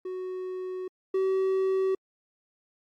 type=tone pair in turn; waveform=triangle; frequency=370 / 381.1 Hz; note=F#4 / G4; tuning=0 / -49 cents; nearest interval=minor second; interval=51 cents; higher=second; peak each=-30 / -21 dBFS; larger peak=second; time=0.05-0.88 / 1.14-1.95 s; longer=first; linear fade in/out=5 ms; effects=AAC 64 kbps